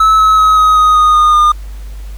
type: tone with pitch steps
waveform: triangle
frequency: 1300 / 1287.3 / 1274.7 / 1262.3 / 1249.9 / 1237.7 / 1225.6 / 1213.6 Hz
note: E6 / E6 / D#6 / D#6 / D#6 / D#6 / D#6 / D#6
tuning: -24 / -41 / +41 / +25 / +7 / -9 / -27 / -44 cents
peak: -3 dBFS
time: 0-1.52 s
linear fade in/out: 5 ms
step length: 190 ms
effects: added 50 Hz sine -23 dBFS peak until 2.17 s + pink hiss -42 dBFS RMS until 2.17 s